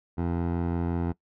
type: tone with low-pass filter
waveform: 15% pulse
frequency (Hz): 85.6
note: F2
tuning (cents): -34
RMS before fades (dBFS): -28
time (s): 0.17-1.13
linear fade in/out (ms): 20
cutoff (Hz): 1000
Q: 0.67
effects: noise-tail reverb RT60 0.1 s tail -21 dB re dry